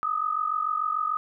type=tone pair together; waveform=sine; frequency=1222.2 / 1269 Hz; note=D#6 / D#6; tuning=-31 / +34 cents; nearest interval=minor second; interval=65 cents; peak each=-27 dBFS; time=0.03-1.17 s; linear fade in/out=0 ms; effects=none